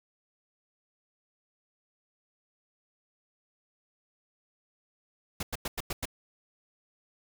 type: noise bursts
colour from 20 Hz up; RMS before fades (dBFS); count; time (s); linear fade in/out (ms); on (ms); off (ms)
pink; -33; 6; 5.4-6.055; 5; 30; 95
effects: none